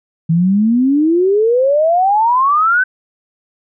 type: exponential sweep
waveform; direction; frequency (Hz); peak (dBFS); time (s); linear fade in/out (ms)
sine; up; 159.1 to 1545; -9; 0.29-2.84; 10
effects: none